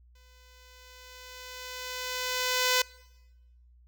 5% pulse tone with exponential growth, 504 Hz, B4, 35 cents sharp, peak -10 dBFS, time 0.15-2.82 s, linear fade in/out 5 ms, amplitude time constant 580 ms, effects noise-tail reverb RT60 1.0 s tail -23 dB re dry + added 60 Hz sine -55 dBFS peak until 3.87 s

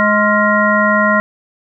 harmonic tone with a mistuned harmonic, 210 Hz, G#3, 19 cents sharp, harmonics 1 / 3 / 5 / 7 / 9, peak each -16 / -16 / -16 / -16 / -16 dBFS, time 0-1.2 s, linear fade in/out 0 ms, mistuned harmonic 7, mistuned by -90 cents, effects none

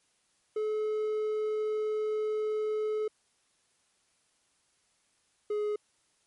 triangle tone pair in turn, 429.2 / 419.4 Hz, A4 / G#4, -43 / +17 cents, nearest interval unison, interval 40 cents, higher first, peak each -26 dBFS, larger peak neither, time 0.56-3.08 / 5.5-5.76 s, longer first, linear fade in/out 5 ms, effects white hiss -71 dBFS RMS until 6.26 s + MP3 48 kbps

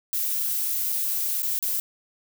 violet noise with dropouts, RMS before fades -26 dBFS, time 0.13-1.8 s, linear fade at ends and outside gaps 0 ms, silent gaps 0.92-0.924 / 1.421-1.43 / 1.59-1.626 s, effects none

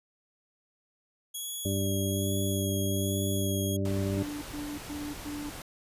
5% pulse tone with vibrato, 3322 Hz, G#7, in tune, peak -27 dBFS, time 1.34-3.77 s, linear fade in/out 10 ms, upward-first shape sine, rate 1.2 Hz, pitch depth 21 cents each way
harmonic tone, 98 Hz, G2, in tune, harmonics 1 / 2 / 3 / 4 / 6, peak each -30 / -33 / -35 / -36 / -38 dBFS, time 1.65-4.23 s, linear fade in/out 5 ms
pink noise, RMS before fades -42 dBFS, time 3.85-5.62 s, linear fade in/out 2 ms
triangle tone bursts, 293.7 Hz, D4, in tune, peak -33 dBFS, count 4, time 4.17-5.5 s, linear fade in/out 10 ms, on 250 ms, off 110 ms
effects resampled to 32000 Hz

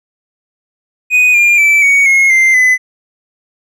triangle tone with pitch steps, 2489 / 2403 / 2320 / 2239 / 2162 / 2087 / 2015 Hz, D#7 / D7 / D7 / C#7 / C#7 / C7 / B6, 0 / +39 / -22 / +17 / -44 / -5 / +34 cents, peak -4 dBFS, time 1.1-2.78 s, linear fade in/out 50 ms, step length 240 ms, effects none

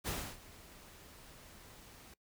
pink noise with ADSR envelope, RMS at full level -37 dBFS, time 0.04-2.14 s, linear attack 35 ms, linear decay 290 ms, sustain -19 dB, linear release 4 ms, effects noise-tail reverb RT60 0.1 s tail -22 dB re dry

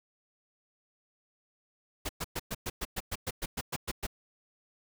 pink noise bursts, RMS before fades -34 dBFS, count 14, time 2.05-4.068 s, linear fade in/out 10 ms, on 42 ms, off 110 ms, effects none

